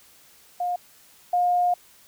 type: tone pair in turn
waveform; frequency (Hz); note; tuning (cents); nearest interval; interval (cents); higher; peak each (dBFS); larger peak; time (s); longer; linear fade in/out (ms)
sine; 712 / 712; F5 / F5; +33 / +33; unison; 0; neither; -23 / -18; second; 0.6-0.76 / 1.33-1.74; second; 5
effects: white hiss -54 dBFS RMS until 2.07 s